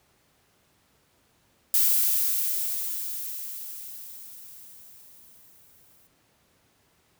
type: noise with exponential decay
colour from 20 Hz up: violet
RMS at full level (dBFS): -20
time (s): 1.74-6.07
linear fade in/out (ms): 1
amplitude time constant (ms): 940
effects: pink hiss -65 dBFS RMS until 7.19 s + high-pass 60 Hz 12 dB/octave